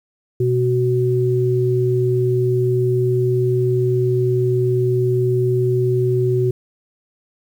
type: tone pair together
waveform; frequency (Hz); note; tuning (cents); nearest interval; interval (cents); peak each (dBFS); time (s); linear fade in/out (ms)
sine; 124.2 / 372.2; B2 / F#4; +10 / +10; octave + perfect fifth; 1900; -17; 0.4-6.51; 5
effects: 8-bit